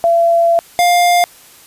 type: tone pair in turn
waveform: sine / square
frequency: 677 / 703.8 Hz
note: E5 / F5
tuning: +46 / +13 cents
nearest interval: minor second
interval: 67 cents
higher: second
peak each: -8 / -9 dBFS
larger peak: first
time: 0.04-0.59 / 0.79-1.24 s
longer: first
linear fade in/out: 0 ms
effects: white hiss -42 dBFS RMS until 1.66 s + resampled to 32000 Hz